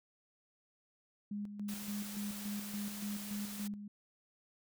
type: tone with tremolo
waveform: sine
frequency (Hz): 205.5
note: G#3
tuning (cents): -18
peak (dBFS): -37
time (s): 1.31-3.88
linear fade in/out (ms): 5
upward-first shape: square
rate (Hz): 3.5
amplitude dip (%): 55
type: noise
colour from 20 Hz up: white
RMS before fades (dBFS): -47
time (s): 1.68-3.68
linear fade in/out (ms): 10
effects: none